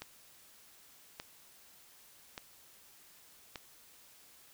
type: click train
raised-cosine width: 0.2 ms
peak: -24 dBFS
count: 4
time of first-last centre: 0.02-3.558 s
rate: 0.848 Hz
effects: white hiss -60 dBFS RMS until 4.53 s